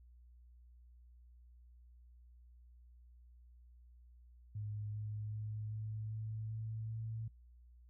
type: tone with pitch steps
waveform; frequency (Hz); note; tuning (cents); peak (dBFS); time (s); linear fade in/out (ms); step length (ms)
sine; 105.1 / 106.2 / 107.31 / 108.43 / 109.56 / 110.71 / 111.87; G#2 / G#2 / A2 / A2 / A2 / A2 / A2; +21 / +39 / -43 / -25 / -7 / +11 / +29; -40; 4.55-7.28; 5; 390
effects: noise-tail reverb RT60 0.1 s tail -19 dB re dry + added 60 Hz sine -58 dBFS peak until 7.89 s